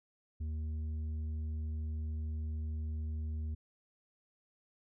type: tone with tanh clipping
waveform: triangle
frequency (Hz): 77.78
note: D#2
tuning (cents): 0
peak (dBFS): -36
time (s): 0.4-3.55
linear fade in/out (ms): 10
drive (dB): 10
effects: none